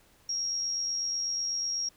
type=tone with amplitude modulation; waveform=sine; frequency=5600 Hz; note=F8; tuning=4 cents sharp; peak=-27 dBFS; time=0.29-1.89 s; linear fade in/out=5 ms; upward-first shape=sine; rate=88.1 Hz; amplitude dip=35%; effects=pink hiss -62 dBFS RMS until 1.96 s